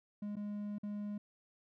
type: tone with dropouts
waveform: triangle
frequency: 206.7 Hz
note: G#3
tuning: 8 cents flat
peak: -36 dBFS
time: 0.22-1.18 s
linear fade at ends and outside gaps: 5 ms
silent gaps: 0.357-0.366 / 0.784-0.832 s
effects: none